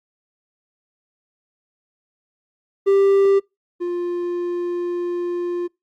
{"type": "tone pair in turn", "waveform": "triangle", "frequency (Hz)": [393.9, 350.9], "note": ["G4", "F4"], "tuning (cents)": [8, 8], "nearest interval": "major second", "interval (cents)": 200, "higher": "first", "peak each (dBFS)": [-10, -19], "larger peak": "first", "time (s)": [[2.86, 3.4], [3.8, 5.68]], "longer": "second", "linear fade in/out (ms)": 20, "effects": ["noise-tail reverb RT60 0.2 s tail -25 dB re dry", "Opus 32 kbps"]}